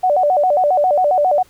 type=tone with vibrato; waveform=sine; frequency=659 Hz; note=E5; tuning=1 cent flat; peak=-11 dBFS; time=0.03-1.43 s; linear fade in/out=10 ms; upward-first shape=square; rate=7.4 Hz; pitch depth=200 cents each way; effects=pink hiss -51 dBFS RMS until 1.49 s